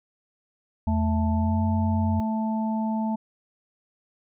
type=tone with pitch glide; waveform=sine; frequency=82.41 to 90.91 Hz; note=E2 to F#2; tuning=0 to -30 cents; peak=-23 dBFS; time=0.87-2.2 s; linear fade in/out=0 ms; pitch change=+170 cents; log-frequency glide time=1.33-1.6 s
type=harmonic tone; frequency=220 Hz; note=A3; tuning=in tune; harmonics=1 / 3 / 4; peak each=-24 / -36 / -32 dBFS; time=0.87-3.16 s; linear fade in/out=10 ms
effects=none